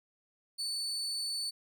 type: tone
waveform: 35% pulse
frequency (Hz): 4487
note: C#8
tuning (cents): +20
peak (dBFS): -32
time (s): 0.58-1.51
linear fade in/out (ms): 20
effects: none